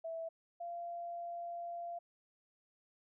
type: tone pair in turn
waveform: sine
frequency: 657 / 689.1 Hz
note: E5 / F5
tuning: -6 / -23 cents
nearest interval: minor second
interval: 83 cents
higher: second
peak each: -39 / -40 dBFS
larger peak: first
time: 0.04-0.29 / 0.6-1.99 s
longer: second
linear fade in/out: 10 ms
effects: none